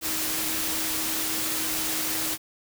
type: tone in noise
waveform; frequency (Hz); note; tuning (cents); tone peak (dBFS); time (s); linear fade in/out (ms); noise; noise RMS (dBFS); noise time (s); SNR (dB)
sine; 316.3; D#4; +29; -37; 0.01-2.38; 50; white; -28; 0.01-2.38; -12
effects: none